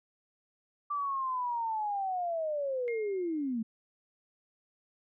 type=linear sweep; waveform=sine; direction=down; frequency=1174.7 to 214.2 Hz; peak=-30 dBFS; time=0.9-3.63 s; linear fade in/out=10 ms
type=tone with exponential decay; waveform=sine; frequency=2130 Hz; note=C7; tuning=30 cents sharp; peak=-38 dBFS; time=2.88-3.53 s; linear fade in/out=0 ms; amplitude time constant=140 ms
effects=none